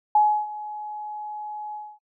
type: tone with ADSR envelope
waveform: sine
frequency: 844 Hz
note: G#5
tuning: 28 cents sharp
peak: -13 dBFS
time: 0.15-1.99 s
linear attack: 4 ms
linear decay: 310 ms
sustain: -18 dB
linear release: 250 ms
effects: noise-tail reverb RT60 0.1 s tail -24 dB re dry